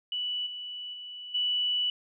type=tone with level steps; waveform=sine; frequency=2960 Hz; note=F#7; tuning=in tune; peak=-29 / -36 / -39 / -25 dBFS; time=0.12-1.9 s; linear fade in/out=2 ms; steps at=0.46 / 0.93 / 1.34 s; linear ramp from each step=10 ms; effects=none

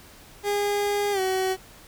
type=tone with pitch glide; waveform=30% pulse; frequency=408.5 to 376.8 Hz; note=G#4 to F#4; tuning=-29 to +32 cents; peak=-20 dBFS; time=0.43-1.57 s; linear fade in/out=50 ms; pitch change=-139 cents; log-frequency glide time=1.12-1.2 s; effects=pink hiss -49 dBFS RMS until 1.87 s

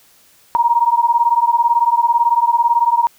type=beating tone pair; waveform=sine; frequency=934 / 952 Hz; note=A#5 / A#5; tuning=+3 / +36 cents; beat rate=18 Hz; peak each=-14 dBFS; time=0.55-3.07 s; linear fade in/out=0 ms; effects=white hiss -51 dBFS RMS until 3.18 s

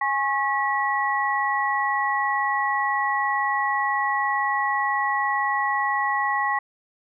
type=tone cluster; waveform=sine; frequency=828 / 1090 / 1933 Hz; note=G#5 / C#6 / B6; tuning=-5 / -29 / -38 cents; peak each=-25 dBFS; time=0.01-6.59 s; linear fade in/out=5 ms; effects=none

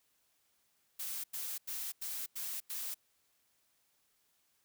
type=noise bursts; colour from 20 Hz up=blue; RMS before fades=-40 dBFS; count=6; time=0.99-2.945 s; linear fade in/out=10 ms; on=250 ms; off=91 ms; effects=white hiss -75 dBFS RMS until 4.64 s

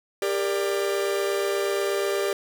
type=chord; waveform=45% pulse; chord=G minor; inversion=none; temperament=equal with one note detuned; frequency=397.9 / 466.2 / 587.3 Hz; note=G4 / Bb4 / D5; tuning=+26 / 0 / 0 cents; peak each=-25 / -31 / -29 dBFS; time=0.22-2.33 s; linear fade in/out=2 ms; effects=none

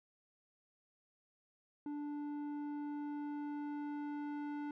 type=tone with low-pass filter sweep; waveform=square; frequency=292.8 Hz; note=D4; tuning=5 cents flat; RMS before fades=-42 dBFS; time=1.86-4.71 s; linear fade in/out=2 ms; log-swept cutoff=710 to 1500 Hz; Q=0.79; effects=none

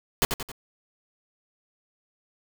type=noise with echo; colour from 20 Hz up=pink; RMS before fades=-21 dBFS; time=0.22-0.25 s; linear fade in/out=0 ms; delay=89 ms; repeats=3; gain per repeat=-6 dB; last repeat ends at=0.517 s; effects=none

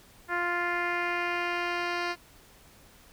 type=tone with low-pass filter sweep; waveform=10% pulse; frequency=349.5 Hz; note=F4; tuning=1 cent sharp; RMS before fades=-30 dBFS; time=0.28-2.16 s; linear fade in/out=50 ms; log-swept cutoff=1700 to 3900 Hz; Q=2.2; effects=pink hiss -56 dBFS RMS until 3.12 s

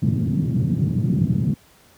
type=band-pass noise; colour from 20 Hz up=white; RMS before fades=-20 dBFS; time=0.02-1.54 s; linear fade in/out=5 ms; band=110 to 190 Hz; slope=24 dB/octave; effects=pink hiss -53 dBFS RMS until 1.97 s + high-pass 60 Hz 12 dB/octave

